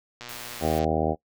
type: click train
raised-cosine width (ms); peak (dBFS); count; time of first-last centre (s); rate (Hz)
0.2; -21; 77; 0.21-0.843; 120
type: noise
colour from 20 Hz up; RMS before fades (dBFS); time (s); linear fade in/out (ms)
white; -41; 0.29-0.79; 0
type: harmonic tone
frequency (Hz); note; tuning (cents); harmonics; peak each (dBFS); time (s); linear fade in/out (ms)
78.8; D#2; +23; 1 / 2 / 3 / 4 / 5 / 6 / 7 / 8 / 9 / 10; -31 / -31 / -31 / -31 / -31 / -31 / -31 / -31 / -31 / -31; 0.6-1.16; 50
effects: noise-tail reverb RT60 0.1 s tail -21 dB re dry